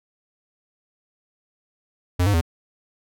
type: tone with pitch steps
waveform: square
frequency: 89.3 / 102 / 82.8 Hz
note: F2 / G#2 / E2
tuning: +39 / -31 / +8 cents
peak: -17 dBFS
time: 2.19-2.412 s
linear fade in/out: 10 ms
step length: 74 ms
effects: none